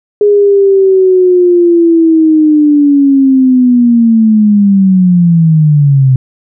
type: linear sweep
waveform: sine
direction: down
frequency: 415.3 to 128.3 Hz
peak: -3 dBFS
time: 0.21-6.16 s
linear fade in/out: 2 ms
effects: none